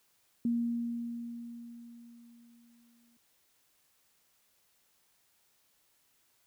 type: tone with exponential decay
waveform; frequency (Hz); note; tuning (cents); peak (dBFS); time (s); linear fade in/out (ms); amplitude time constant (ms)
sine; 235.4; A#3; +17; -26; 0.45-3.17; 2; 590
effects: white hiss -71 dBFS RMS until 6.46 s